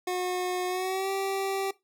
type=tone with pitch glide; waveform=25% pulse; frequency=363 to 389.1 Hz; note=F#4 to G4; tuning=-33 to -13 cents; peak=-24 dBFS; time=0.07-1.71 s; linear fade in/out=5 ms; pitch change=+120 cents; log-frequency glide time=0.68-1.1 s; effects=noise-tail reverb RT60 0.2 s tail -19 dB re dry